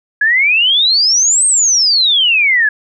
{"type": "exponential two-way sweep", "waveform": "sine", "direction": "up then down", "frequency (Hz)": [1661.2, 8530, 1661.2], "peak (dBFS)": -8, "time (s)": [0.21, 2.69], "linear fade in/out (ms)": 5, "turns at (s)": 1.46, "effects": []}